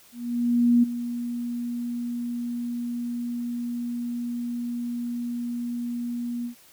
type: tone with ADSR envelope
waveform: sine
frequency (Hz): 239.5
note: A#3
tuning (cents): +47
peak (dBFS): -14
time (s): 0.12-6.55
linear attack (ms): 710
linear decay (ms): 14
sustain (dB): -13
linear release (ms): 100
effects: white hiss -54 dBFS RMS until 6.72 s